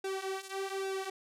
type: tone with flanger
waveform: sawtooth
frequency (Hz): 386.1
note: G4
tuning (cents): -26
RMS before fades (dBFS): -37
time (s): 0.04-1.1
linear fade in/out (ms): 5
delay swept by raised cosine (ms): 0.94 to 5.24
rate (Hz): 1.2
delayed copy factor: -0.8
effects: low-pass 11000 Hz 12 dB/octave